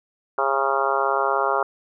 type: harmonic tone with a mistuned harmonic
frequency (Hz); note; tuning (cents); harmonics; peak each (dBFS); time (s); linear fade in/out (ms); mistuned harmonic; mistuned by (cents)
136.5; C#3; -26; 3 / 4 / 5 / 6 / 7 / 8 / 9 / 10; -27 / -27 / -27 / -27 / -27 / -27 / -27 / -27; 0.38-1.63; 2; 10; +19
effects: none